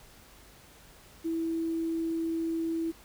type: tone with quantisation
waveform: sine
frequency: 328.1 Hz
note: E4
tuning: 8 cents flat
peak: -28 dBFS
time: 1.24-2.92 s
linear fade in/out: 20 ms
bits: 9
effects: added 50 Hz sine -62 dBFS peak until 3.04 s + pink hiss -55 dBFS RMS until 3.04 s